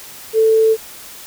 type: tone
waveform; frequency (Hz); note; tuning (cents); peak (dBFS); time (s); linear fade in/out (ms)
sine; 442.7; A4; +11; -9; 0.33-0.77; 50
effects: white hiss -36 dBFS RMS until 1.26 s